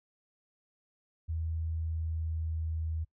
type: tone with pitch glide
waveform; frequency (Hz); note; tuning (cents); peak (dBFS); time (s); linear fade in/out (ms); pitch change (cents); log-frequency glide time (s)
sine; 81 to 80.16; E2 to E2; -30 to -48; -31; 1.28-3.05; 20; -18; 1.56-2.82
effects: noise-tail reverb RT60 0.1 s tail -23 dB re dry